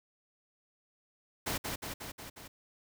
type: noise with echo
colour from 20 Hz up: pink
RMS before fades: -34 dBFS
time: 1.46-1.58 s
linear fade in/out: 10 ms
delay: 180 ms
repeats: 5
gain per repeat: -3 dB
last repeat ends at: 2.48 s
effects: none